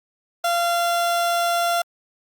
30% pulse tone, 689 Hz, F5, 24 cents flat, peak -16 dBFS, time 0.44-1.82 s, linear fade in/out 5 ms, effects Opus 48 kbps

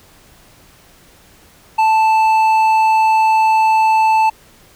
sine tone with hard clipping, 880 Hz, A5, in tune, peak -11 dBFS, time 1.78-4.3 s, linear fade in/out 10 ms, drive 6 dB, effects pink hiss -47 dBFS RMS until 4.75 s

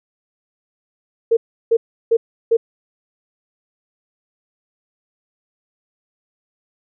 sine tone bursts, 458 Hz, A#4, 31 cents flat, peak -10 dBFS, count 4, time 1.31-2.57 s, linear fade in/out 10 ms, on 60 ms, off 340 ms, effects none

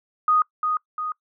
sine tone with echo, 1242 Hz, D#6, 3 cents flat, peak -15 dBFS, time 0.28-0.42 s, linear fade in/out 2 ms, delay 350 ms, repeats 2, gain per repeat -5 dB, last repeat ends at 1.12 s, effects noise-tail reverb RT60 0.1 s tail -23 dB re dry

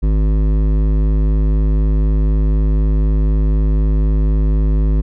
triangle tone with hard clipping, 52 Hz, G#1, 3 cents sharp, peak -13 dBFS, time 0.02-5.02 s, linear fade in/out 20 ms, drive 17 dB, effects none

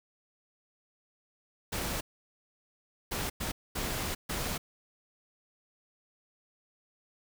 pink noise bursts at uneven times, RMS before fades -34 dBFS, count 5, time 1.72-2.01 / 3.11-3.3 / 3.4-3.52 / 3.75-4.15 / 4.29-4.58 s, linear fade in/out 10 ms, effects none

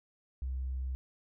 triangle tone with tanh clipping, 64.9 Hz, C2, 13 cents flat, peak -33 dBFS, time 0.42-0.95 s, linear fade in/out 0 ms, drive 5 dB, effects none

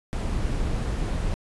brown noise, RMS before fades -26 dBFS, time 0.13-1.34 s, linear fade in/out 0 ms, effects resampled to 24000 Hz

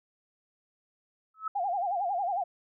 sine tone with exponential growth, 1296 Hz, E6, 30 cents flat, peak -26 dBFS, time 1.34-1.48 s, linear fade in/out 5 ms, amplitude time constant 29 ms
sine tone with vibrato, 750 Hz, F#5, 23 cents sharp, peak -27 dBFS, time 1.55-2.44 s, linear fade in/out 10 ms, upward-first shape sine, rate 11 Hz, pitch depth 160 cents each way
effects none

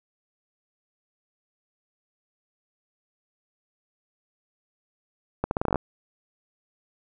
accelerating click train, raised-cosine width 1 ms, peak -10 dBFS, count 10, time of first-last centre 5.44-5.758 s, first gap 71 ms, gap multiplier 0.81, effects none

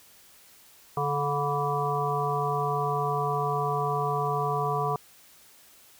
harmonic tone with a mistuned harmonic, 144.7 Hz, D3, 25 cents flat, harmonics 1 / 3 / 5 / 7 / 8, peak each -31 / -31 / -31 / -31 / -31 dBFS, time 0.97-4.96 s, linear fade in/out 2 ms, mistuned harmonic 7, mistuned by -42 cents, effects white hiss -55 dBFS RMS until 5.99 s

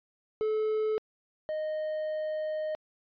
triangle tone pair in turn, 432.8 / 618.8 Hz, A4 / D#5, -29 / -10 cents, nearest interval tritone, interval 619 cents, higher second, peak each -24 / -28 dBFS, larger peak first, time 0.41-0.98 / 1.49-2.75 s, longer second, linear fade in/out 0 ms, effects resampled to 11025 Hz

